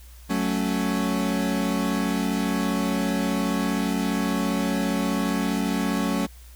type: chord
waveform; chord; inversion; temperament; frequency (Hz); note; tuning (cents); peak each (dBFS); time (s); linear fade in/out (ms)
40% pulse; F# minor; none; equal; 185 / 220 / 277.2; F#3 / A3 / C#4; 0 / 0 / 0; -26; 0.29-6.27; 20
effects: added 60 Hz sine -43 dBFS peak until 6.55 s + white hiss -53 dBFS RMS until 6.55 s